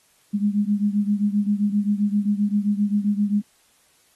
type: beating tone pair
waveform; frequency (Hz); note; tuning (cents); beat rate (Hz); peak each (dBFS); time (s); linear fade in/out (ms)
sine; 203.3 / 210.9; G#3 / G#3; -37 / +27; 7.6; -20 / -23; 0.33-3.42; 20
effects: white hiss -60 dBFS RMS until 4.15 s + AAC 32 kbps